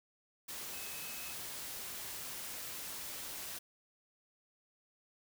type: tone in noise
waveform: sine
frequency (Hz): 2573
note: E7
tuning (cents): -43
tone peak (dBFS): -51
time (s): 0.73-1.34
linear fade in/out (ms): 10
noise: white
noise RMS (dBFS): -44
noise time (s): 0.48-3.59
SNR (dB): -10
effects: none